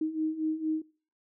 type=beating tone pair; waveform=sine; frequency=311.1 / 315.4 Hz; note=D#4 / D#4; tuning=0 / +24 cents; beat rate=4.3 Hz; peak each=-34 / -29 dBFS; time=0.01-0.82 s; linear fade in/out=5 ms; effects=noise-tail reverb RT60 0.4 s tail -21 dB re dry